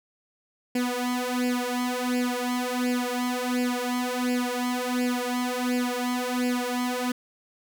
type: tone with flanger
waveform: sawtooth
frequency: 247.9 Hz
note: B3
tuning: 7 cents sharp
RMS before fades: -27 dBFS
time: 0.75-7.12 s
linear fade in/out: 5 ms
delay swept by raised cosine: 0.4 to 3.1 ms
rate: 1.4 Hz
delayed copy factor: +0.85
effects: none